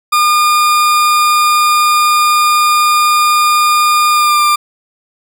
40% pulse tone with pitch glide, 1212 to 1193.9 Hz, D#6 to D6, -46 to +28 cents, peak -7 dBFS, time 0.12-4.56 s, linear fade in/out 10 ms, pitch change -26 cents, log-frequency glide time 4.12-4.43 s, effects none

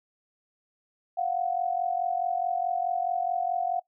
sine tone pair together, 698.5 / 743.2 Hz, F5 / F#5, 0 / +7 cents, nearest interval minor second, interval 107 cents, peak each -28 dBFS, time 1.17-3.8 s, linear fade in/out 10 ms, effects noise-tail reverb RT60 0.1 s tail -19 dB re dry

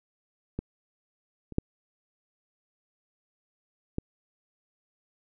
clicks, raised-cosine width 3 ms, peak -18 / -28 / -11 / -16 dBFS, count 4, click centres 0.59 / 1.523 / 1.584 / 3.984 s, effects none

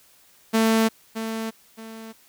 sawtooth tone with echo, 223.2 Hz, A3, 25 cents sharp, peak -13 dBFS, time 0.53-0.89 s, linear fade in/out 20 ms, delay 620 ms, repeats 2, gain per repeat -10 dB, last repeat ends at 2.13 s, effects white hiss -56 dBFS RMS until 2.28 s

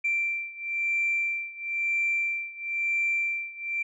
sine beating tone pair, 2352 / 2353 Hz, D7 / D7, +2 / +3 cents, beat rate 1 Hz, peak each -27 / -29 dBFS, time 0.04-3.83 s, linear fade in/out 10 ms, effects tanh soft clip ceiling -18 dBFS

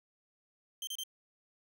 sawtooth tone bursts, 3136 Hz, G7, in tune, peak -34 dBFS, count 3, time 0.82-1.036 s, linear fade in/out 2 ms, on 52 ms, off 30 ms, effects none

